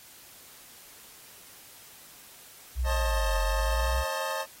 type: linear two-way sweep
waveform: sine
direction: down then up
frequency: 64.4 to 45 to 64.4 Hz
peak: -25 dBFS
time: 2.75-4.05 s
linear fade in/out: 50 ms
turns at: 3.41 s
type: chord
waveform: 25% pulse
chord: A diminished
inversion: first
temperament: equal with one note detuned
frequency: 536.7 / 622.3 / 880 Hz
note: C5 / Eb5 / A5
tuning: +44 / 0 / 0 cents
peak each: -30 dBFS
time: 2.84-4.46 s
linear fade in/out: 50 ms
effects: white hiss -51 dBFS RMS until 4.6 s + AAC 48 kbps

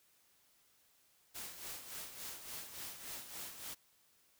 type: noise with tremolo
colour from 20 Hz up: white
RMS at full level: -45 dBFS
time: 1.34-3.75 s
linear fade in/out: 20 ms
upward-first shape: sine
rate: 3.5 Hz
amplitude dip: 60%
effects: white hiss -71 dBFS RMS until 4.39 s

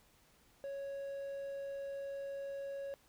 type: tone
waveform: triangle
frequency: 554 Hz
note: C#5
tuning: 1 cent flat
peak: -38 dBFS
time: 0.64-2.94 s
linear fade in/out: 0 ms
effects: pink hiss -68 dBFS RMS until 3.08 s

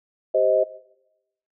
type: chord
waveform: sine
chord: C minor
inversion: second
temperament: just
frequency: 392.4 / 523.3 / 627.9 Hz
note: G4 / C5 / Eb5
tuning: +2 / 0 / +16 cents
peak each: -25 / -20 / -19 dBFS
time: 0.34-0.64 s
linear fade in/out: 10 ms
effects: noise-tail reverb RT60 0.9 s tail -19 dB re dry

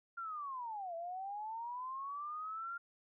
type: linear two-way sweep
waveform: sine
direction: down then up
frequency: 1401 to 659.3 to 1401 Hz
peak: -40 dBFS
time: 0.17-2.78 s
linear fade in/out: 10 ms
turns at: 0.95 s
effects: none

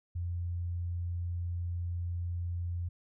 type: tone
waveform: sine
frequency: 87 Hz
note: F2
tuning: 6 cents flat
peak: -32 dBFS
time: 0.15-2.89 s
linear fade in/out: 10 ms
effects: none

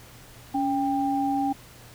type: tone pair together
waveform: sine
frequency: 279.8 / 793 Hz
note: C#4 / G5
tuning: +16 / +20 cents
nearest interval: octave + tritone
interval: 1804 cents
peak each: -25 dBFS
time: 0.54-1.53 s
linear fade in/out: 10 ms
effects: added 120 Hz sine -51 dBFS peak until 1.94 s + pink hiss -49 dBFS RMS until 1.94 s

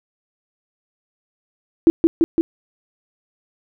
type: tone with echo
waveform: sine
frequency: 330.8 Hz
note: E4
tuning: 6 cents sharp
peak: -6 dBFS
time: 1.87-1.9 s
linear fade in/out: 0 ms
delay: 170 ms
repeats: 3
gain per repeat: -2 dB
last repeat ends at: 2.41 s
effects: none

